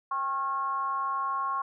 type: tone with frequency modulation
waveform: sine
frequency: 1088 Hz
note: C#6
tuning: 33 cents flat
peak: -27 dBFS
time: 0.11-1.62 s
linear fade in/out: 5 ms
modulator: 294 Hz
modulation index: 0.53
effects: none